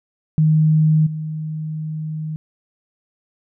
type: tone with level steps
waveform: sine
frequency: 155.8 Hz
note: D#3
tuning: 3 cents sharp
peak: -11 / -23 dBFS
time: 0.38-2.36 s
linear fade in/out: 0 ms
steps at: 1.06 s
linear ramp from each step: 10 ms
effects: none